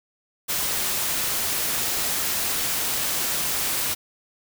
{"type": "noise", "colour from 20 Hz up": "white", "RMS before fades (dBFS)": -25, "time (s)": [0.48, 3.95], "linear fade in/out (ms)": 20, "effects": []}